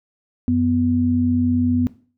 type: tone pair together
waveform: sine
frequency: 92.5 / 247.6 Hz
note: F#2 / B3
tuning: 0 / +5 cents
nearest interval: octave + perfect fourth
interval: 1705 cents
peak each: -22 / -16 dBFS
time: 0.48-1.87 s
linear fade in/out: 0 ms
effects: noise-tail reverb RT60 0.4 s tail -17 dB re dry